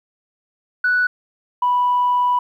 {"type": "tone pair in turn", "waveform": "sine", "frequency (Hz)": [1480, 984.9], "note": ["F#6", "B5"], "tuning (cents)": [0, -5], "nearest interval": "perfect fifth", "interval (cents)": 705, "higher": "first", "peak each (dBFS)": -13, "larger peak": "neither", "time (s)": [[0.84, 1.07], [1.62, 2.39]], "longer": "second", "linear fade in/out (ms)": 5, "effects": ["tanh soft clip ceiling -10 dBFS", "9-bit"]}